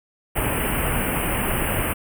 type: band-stop noise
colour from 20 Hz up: pink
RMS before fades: -23 dBFS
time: 0.35-1.94 s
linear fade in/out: 20 ms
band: 3000 to 8500 Hz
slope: 96 dB/octave
effects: none